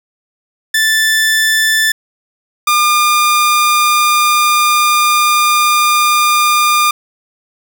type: tone pair in turn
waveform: sawtooth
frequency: 1760 / 1205.9 Hz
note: A6 / D6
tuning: 0 / +45 cents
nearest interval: perfect fifth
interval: 655 cents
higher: first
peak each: -6 / -5 dBFS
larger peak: second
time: 0.74-1.92 / 2.67-6.91 s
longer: second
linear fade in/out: 5 ms
effects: none